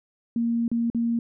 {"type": "tone with dropouts", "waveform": "sine", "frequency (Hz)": 233.1, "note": "A#3", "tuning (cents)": 0, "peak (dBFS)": -21, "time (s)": [0.36, 1.19], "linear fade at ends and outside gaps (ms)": 2, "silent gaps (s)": [[0.68, 0.715], [0.901, 0.947]], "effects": []}